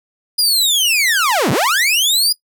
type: linear two-way sweep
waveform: sawtooth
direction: down then up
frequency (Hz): 4978 to 103.3 to 4978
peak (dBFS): -9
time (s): 0.38-2.33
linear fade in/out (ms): 10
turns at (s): 1.51
effects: noise-tail reverb RT60 0.1 s tail -20 dB re dry